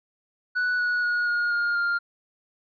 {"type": "tone with pitch steps", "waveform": "triangle", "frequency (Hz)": [1480, 1463.8, 1447.9, 1432.1, 1416.4, 1401], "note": ["F#6", "F#6", "F#6", "F6", "F6", "F6"], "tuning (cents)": [0, -19, -38, 43, 24, 5], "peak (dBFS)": -20, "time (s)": [0.55, 1.99], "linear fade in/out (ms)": 20, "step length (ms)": 240, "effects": ["resampled to 11025 Hz"]}